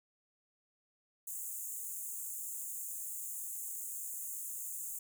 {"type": "high-pass noise", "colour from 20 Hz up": "pink", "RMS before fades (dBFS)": -42, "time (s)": [1.27, 4.99], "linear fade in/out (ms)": 5, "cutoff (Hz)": 6700, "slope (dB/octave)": 96, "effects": []}